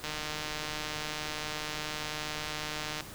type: click train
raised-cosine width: 0.2 ms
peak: -18 dBFS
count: 452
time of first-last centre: 0.04-3.007 s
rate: 152 Hz
effects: pink hiss -46 dBFS RMS until 3.14 s